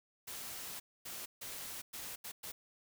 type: noise bursts at uneven times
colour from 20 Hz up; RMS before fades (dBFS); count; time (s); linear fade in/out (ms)
white; -45; 6; 0.27-0.8 / 1.05-1.26 / 1.41-1.82 / 1.93-2.16 / 2.24-2.32 / 2.43-2.52; 10
effects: none